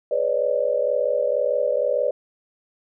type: tone cluster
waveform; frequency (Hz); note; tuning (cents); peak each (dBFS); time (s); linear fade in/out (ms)
sine; 421.5 / 498.6 / 563 / 605; G#4 / B4 / C#5 / D#5; +26 / +16 / +27 / -49; -32 / -23 / -23 / -24; 0.11-2.11; 5
effects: none